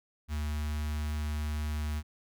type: tone with notch filter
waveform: square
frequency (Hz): 75.1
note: D2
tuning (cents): +39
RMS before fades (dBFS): -33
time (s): 0.28-2.03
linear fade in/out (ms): 50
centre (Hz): 470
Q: 0.65
effects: none